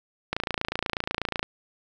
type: click train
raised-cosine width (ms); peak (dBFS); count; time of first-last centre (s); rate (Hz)
0.3; -10; 32; 0.33-1.429; 28.2
effects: none